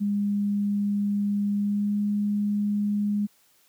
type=tone with pitch glide; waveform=sine; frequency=203.5 to 206 Hz; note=G#3 to G#3; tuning=-35 to -14 cents; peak=-22 dBFS; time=0-3.27 s; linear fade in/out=20 ms; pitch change=+21 cents; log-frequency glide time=1.56-1.99 s; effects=white hiss -62 dBFS RMS until 3.68 s + high-pass 80 Hz 12 dB/octave

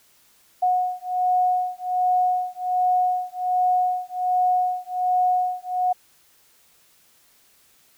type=beating tone pair; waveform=sine; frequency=729 / 730.3 Hz; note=F#5 / F#5; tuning=-26 / -23 cents; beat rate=1.3 Hz; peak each=-22 dBFS; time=0.62-5.93 s; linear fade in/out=10 ms; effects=white hiss -58 dBFS RMS until 7.97 s

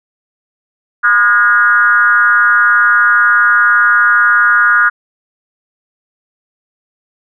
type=tone with frequency modulation; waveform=sine; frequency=1439 Hz; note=F#6; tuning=49 cents flat; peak=-6 dBFS; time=1.03-4.9 s; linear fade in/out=20 ms; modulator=213 Hz; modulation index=0.98; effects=none

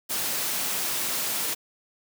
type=high-pass noise; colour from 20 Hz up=white; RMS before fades=-28 dBFS; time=0.09-1.55 s; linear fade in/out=20 ms; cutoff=130 Hz; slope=12 dB/octave; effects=none

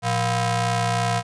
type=ring-modulated tone; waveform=sawtooth; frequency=293.7 Hz; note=D4; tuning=in tune; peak=-13 dBFS; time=0.02-1.23 s; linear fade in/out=50 ms; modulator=409 Hz; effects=resampled to 22050 Hz

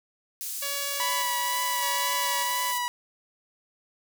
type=high-pass noise; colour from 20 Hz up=pink; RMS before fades=-34 dBFS; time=0.41-2.78 s; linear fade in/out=0 ms; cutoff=7500 Hz; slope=12 dB/octave
type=tone with tremolo; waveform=5% pulse; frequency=564 Hz; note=C#5; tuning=30 cents sharp; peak=-19 dBFS; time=0.62-2.72 s; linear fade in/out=5 ms; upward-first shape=square; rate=0.83 Hz; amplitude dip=50%
type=tone with vibrato; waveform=sawtooth; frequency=983 Hz; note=B5; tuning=8 cents flat; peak=-23 dBFS; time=1-2.88 s; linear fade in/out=0 ms; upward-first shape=triangle; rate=2 Hz; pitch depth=20 cents each way
effects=none

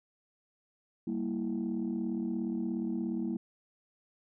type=chord; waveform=sine; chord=E diminished; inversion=first; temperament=equal; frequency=196 / 233.1 / 329.6 Hz; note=G3 / Bb3 / E4; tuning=0 / 0 / 0 cents; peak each=-35 / -33 / -35 dBFS; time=1.07-3.37 s; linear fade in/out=5 ms; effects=tanh soft clip ceiling -25 dBFS

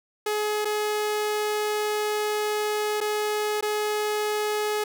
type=tone with dropouts; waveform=sawtooth; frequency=422.3 Hz; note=G#4; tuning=29 cents sharp; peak=-20 dBFS; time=0.26-4.84 s; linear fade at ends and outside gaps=5 ms; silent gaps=0.648-0.653 / 3.005-3.011 / 3.61-3.625 s; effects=none

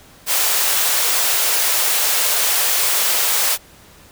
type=high-pass noise; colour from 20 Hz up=white; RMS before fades=-17 dBFS; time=0.26-3.58 s; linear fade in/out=50 ms; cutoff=450 Hz; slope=24 dB/octave; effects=pink hiss -46 dBFS RMS until 4.11 s

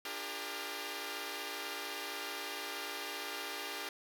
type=chord; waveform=5% pulse; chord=G minor seventh; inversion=second; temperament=equal with one note detuned; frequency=293.7 / 349.2 / 401.9 / 466.2 Hz; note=D4 / F4 / G4 / Bb4; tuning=0 / 0 / +43 / 0 cents; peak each=-35 / -37 / -31 / -34 dBFS; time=0.05-3.89 s; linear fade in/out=2 ms; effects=none

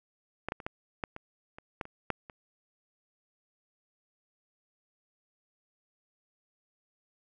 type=clicks; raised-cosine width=0.5 ms; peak=-18 / -17 / -29 / -19 / -17 / -26 / -30 / -19 / -30 / -14 / -30 dBFS; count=11; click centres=0.486 / 0.521 / 0.602 / 0.665 / 1.038 / 1.164 / 1.585 / 1.812 / 1.854 / 2.103 / 2.298 s; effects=none

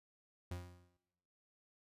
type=tone with exponential decay; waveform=40% pulse; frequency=88.7 Hz; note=F2; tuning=27 cents sharp; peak=-39 dBFS; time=0.51-0.97 s; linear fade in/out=5 ms; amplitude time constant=100 ms; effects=noise-tail reverb RT60 1.0 s tail -18 dB re dry + resampled to 32000 Hz

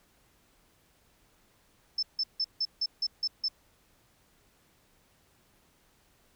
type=tone bursts; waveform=sine; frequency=5274 Hz; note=E8; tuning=in tune; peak=-26 dBFS; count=8; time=1.98-3.484 s; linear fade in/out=5 ms; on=48 ms; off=160 ms; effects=pink hiss -66 dBFS RMS until 6.35 s

